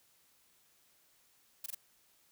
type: noise bursts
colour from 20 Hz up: blue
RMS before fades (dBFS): -40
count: 3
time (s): 1.64-1.748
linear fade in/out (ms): 5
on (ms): 22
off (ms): 21
effects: white hiss -69 dBFS RMS until 2.31 s